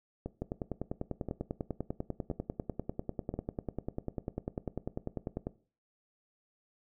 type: two click trains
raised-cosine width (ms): 2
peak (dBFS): -23 / -21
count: 4 / 52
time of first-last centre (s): 0.26-3.34 / 0.42-5.47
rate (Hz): 0.974 / 10.1
effects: noise-tail reverb RT60 0.4 s tail -18 dB re dry